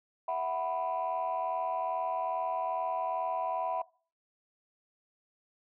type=chord; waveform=sine; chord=E suspended second; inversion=none; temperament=just; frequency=659.3 / 741.7 / 988.9 Hz; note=E5 / F#5 / B5; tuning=0 / +4 / +2 cents; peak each=-33 dBFS; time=0.28-3.82 s; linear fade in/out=5 ms; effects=noise-tail reverb RT60 0.4 s tail -22 dB re dry + tanh soft clip ceiling -24 dBFS